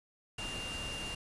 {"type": "tone in noise", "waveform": "sine", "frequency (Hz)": 2794, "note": "F7", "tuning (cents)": 0, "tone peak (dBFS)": -40, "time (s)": [0.38, 1.15], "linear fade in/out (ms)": 5, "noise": "pink", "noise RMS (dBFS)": -42, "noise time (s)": [0.38, 1.15], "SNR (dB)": -1, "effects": ["resampled to 24000 Hz"]}